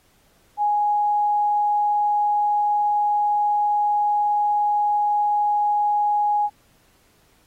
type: tone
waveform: sine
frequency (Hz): 830.6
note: G#5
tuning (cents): 0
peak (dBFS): -17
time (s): 0.57-6.5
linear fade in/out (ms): 50
effects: pink hiss -60 dBFS RMS until 7.46 s + AAC 48 kbps